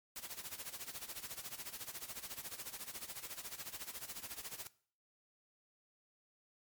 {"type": "noise with tremolo", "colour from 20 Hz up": "white", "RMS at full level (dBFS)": -44, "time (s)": [0.16, 4.67], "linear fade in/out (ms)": 0, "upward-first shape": "sine", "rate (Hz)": 14, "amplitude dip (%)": 80, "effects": ["noise-tail reverb RT60 0.5 s tail -19 dB re dry", "MP3 96 kbps"]}